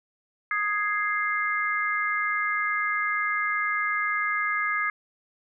sine chord, Ab major, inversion second, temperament equal, 1244.5 / 1661.2 / 2093 Hz, Eb6 / Ab6 / C7, 0 / 0 / 0 cents, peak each -28 dBFS, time 0.51-4.9 s, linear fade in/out 2 ms, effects none

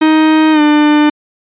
45% pulse tone with pitch glide, 313.1 to 298.8 Hz, D#4 to D4, +11 to +30 cents, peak -6 dBFS, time 0.01-1.1 s, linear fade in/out 10 ms, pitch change -81 cents, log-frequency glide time 0.52-0.61 s, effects resampled to 8000 Hz

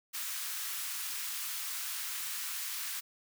white high-pass noise, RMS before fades -38 dBFS, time 0.13-3.01 s, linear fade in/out 20 ms, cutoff 1100 Hz, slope 24 dB/octave, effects none

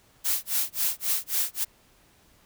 blue noise with tremolo, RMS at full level -24 dBFS, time 0.24-1.65 s, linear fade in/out 20 ms, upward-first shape sine, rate 3.7 Hz, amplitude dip 100%, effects pink hiss -60 dBFS RMS until 2.45 s

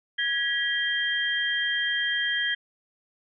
sine tone cluster, 1660 / 1932 / 3188 Hz, G#6 / B6 / G7, -1 / -39 / +28 cents, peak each -28 dBFS, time 0.18-2.55 s, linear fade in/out 10 ms, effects none

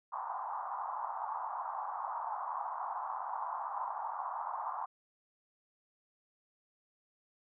white band-pass noise, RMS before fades -39 dBFS, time 0.12-4.86 s, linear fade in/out 10 ms, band 780 to 1100 Hz, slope 48 dB/octave, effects none

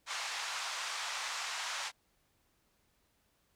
pink band-pass noise, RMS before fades -39 dBFS, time 0.06-1.92 s, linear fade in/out 50 ms, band 860 to 7400 Hz, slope 24 dB/octave, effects pink hiss -74 dBFS RMS until 3.55 s

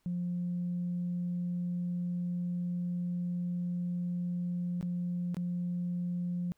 sine tone with dropouts, 176.3 Hz, F3, 17 cents sharp, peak -30 dBFS, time 0.06-6.52 s, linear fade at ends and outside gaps 0 ms, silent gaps 4.811-4.827 / 5.345-5.368 s, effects tanh soft clip ceiling -27 dBFS + pink hiss -75 dBFS RMS until 6.57 s

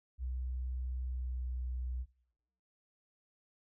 sine tone with pitch glide, 63.1 to 62.38 Hz, B1 to B1, +38 to +18 cents, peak -35 dBFS, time 0.18-2.06 s, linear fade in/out 50 ms, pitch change -20 cents, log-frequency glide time 1.1-1.44 s, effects noise-tail reverb RT60 0.8 s tail -21 dB re dry

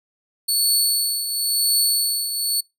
20% pulse tone with tremolo, 4435 Hz, C#8, in tune, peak -9 dBFS, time 0.48-2.61 s, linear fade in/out 10 ms, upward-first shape triangle, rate 0.96 Hz, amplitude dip 65%, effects noise-tail reverb RT60 0.2 s tail -24 dB re dry

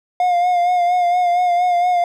triangle tone with vibrato, 711 Hz, F5, 31 cents sharp, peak -11 dBFS, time 0.2-2.04 s, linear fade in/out 2 ms, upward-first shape sine, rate 4.3 Hz, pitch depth 36 cents each way, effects none

